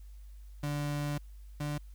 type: tone pair in turn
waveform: 35% pulse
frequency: 146 / 147.27 Hz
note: D3 / D3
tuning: -10 / +5 cents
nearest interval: unison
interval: 15 cents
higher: second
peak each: -30 / -31 dBFS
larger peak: first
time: 0.63-1.18 / 1.6-1.78 s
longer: first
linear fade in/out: 5 ms
effects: added 50 Hz sine -46 dBFS peak until 1.94 s + white hiss -69 dBFS RMS until 1.94 s